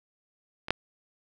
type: clicks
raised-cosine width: 0.3 ms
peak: -20 / -6 dBFS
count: 2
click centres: 0.684 / 0.706 s
effects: none